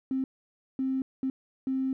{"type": "tone bursts at uneven times", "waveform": "triangle", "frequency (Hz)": 264.1, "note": "C4", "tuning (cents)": 16, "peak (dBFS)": -22, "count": 4, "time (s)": [[0.11, 0.24], [0.79, 1.02], [1.23, 1.3], [1.67, 1.93]], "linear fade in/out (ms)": 2, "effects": ["tanh soft clip ceiling -24 dBFS"]}